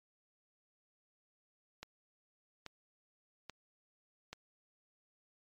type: click train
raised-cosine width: 0.2 ms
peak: -27 dBFS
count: 4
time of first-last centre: 1.83-4.33 s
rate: 1.2 Hz
effects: MP3 96 kbps